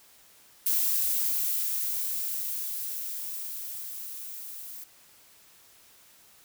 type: noise with level ramp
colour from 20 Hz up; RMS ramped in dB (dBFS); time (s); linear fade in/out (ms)
violet; -25 to -42; 0.66-4.84; 5
effects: white hiss -57 dBFS RMS until 6.44 s